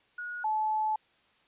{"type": "tone pair in turn", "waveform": "sine", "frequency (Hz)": [1450, 864.1], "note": ["F#6", "A5"], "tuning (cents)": [-35, -32], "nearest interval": "major sixth", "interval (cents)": 897, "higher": "first", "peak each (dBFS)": [-35, -26], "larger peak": "second", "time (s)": [[0.18, 0.44], [0.44, 0.96]], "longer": "second", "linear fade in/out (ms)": 5, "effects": ["white hiss -66 dBFS RMS until 1.47 s", "resampled to 8000 Hz"]}